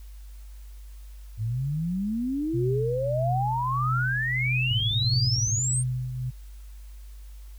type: exponential sweep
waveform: sine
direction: up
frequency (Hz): 103.83 to 8870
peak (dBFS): -25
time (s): 1.37-5.84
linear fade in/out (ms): 50
type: tone with tremolo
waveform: sine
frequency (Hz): 126.6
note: B2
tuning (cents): +43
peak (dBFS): -23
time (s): 2.53-6.31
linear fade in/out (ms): 20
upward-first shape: triangle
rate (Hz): 1.6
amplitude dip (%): 60
type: tone bursts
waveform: sine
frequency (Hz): 108.9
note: A2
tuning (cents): -17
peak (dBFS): -25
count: 8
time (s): 4.71-5.586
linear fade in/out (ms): 0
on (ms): 92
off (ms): 20
effects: added 50 Hz sine -40 dBFS peak until 7.58 s + white hiss -59 dBFS RMS until 7.58 s